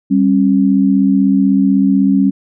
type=tone pair together; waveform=sine; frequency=196 / 272.1 Hz; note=G3 / C#4; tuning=0 / -32 cents; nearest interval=tritone; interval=568 cents; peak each=-11 dBFS; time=0.1-2.31 s; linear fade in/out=20 ms; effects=none